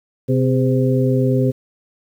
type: harmonic tone with a mistuned harmonic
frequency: 128.7 Hz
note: C3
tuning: 28 cents flat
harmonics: 1 / 2 / 3 / 4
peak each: -16 / -19 / -21 / -22 dBFS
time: 0.28-1.52 s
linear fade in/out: 20 ms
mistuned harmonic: 3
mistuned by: +75 cents
effects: 8-bit